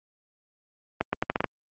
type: accelerating click train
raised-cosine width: 0.5 ms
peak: -8 dBFS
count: 7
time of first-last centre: 1.01-1.443 s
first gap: 120 ms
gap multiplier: 0.79
effects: high-pass 100 Hz 12 dB/octave + Opus 32 kbps